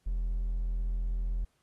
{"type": "tone with hard clipping", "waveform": "triangle", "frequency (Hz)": 42.08, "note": "E1", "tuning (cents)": 36, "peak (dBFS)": -29, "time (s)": [0.06, 1.45], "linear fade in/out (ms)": 10, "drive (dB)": 5, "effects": ["pink hiss -74 dBFS RMS until 1.62 s", "AAC 32 kbps"]}